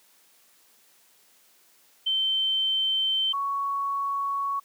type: tone pair in turn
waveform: sine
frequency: 3100 / 1114.5 Hz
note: G7 / C#6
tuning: -20 / +9 cents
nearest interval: octave + tritone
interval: 1771 cents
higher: first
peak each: -22 / -25 dBFS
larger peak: first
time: 2.06-3.33 / 3.33-4.6 s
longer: neither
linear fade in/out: 10 ms
effects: white hiss -60 dBFS RMS until 4.64 s + high-pass 200 Hz 12 dB/octave